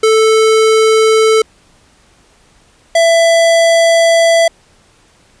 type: tone pair in turn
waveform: square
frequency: 440 / 666 Hz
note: A4 / E5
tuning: 0 / +18 cents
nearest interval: perfect fifth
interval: 718 cents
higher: second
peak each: -7 dBFS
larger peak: neither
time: 0.03-1.42 / 2.95-4.48 s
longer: second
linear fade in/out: 5 ms
effects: pink hiss -49 dBFS RMS until 5.4 s + resampled to 22050 Hz